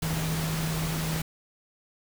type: tone in noise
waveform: sine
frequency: 160 Hz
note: D#3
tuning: 49 cents sharp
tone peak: -28 dBFS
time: 0.02-1.22 s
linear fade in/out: 5 ms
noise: pink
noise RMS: -33 dBFS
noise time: 0.02-1.22 s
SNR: +2 dB
effects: none